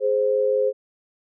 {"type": "tone pair together", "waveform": "sine", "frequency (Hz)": [417.9, 523.3], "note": ["G#4", "C5"], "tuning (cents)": [11, 0], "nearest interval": "major third", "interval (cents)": 389, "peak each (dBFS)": [-22, -19], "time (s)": [0, 0.73], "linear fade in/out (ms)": 50, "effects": []}